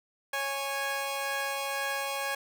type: tone pair together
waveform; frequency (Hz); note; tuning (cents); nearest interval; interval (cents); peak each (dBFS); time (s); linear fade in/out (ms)
15% pulse; 552 / 827; C#5 / G#5; -7 / -8; perfect fifth; 699; -27; 0.33-2.35; 5
effects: none